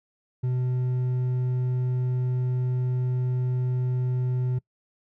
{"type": "tone with hard clipping", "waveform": "triangle", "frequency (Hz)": 126.1, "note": "B2", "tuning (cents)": 36, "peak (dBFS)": -24, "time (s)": [0.43, 4.59], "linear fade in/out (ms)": 10, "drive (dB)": 7, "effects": ["noise-tail reverb RT60 0.1 s tail -23 dB re dry"]}